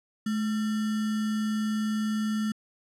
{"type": "tone with sample-and-hold", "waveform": "sine", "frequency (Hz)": 214.9, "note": "A3", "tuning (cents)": -41, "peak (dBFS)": -25, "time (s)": [0.26, 2.52], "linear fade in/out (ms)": 5, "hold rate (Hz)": 1575, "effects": ["low-pass 11000 Hz 12 dB/octave"]}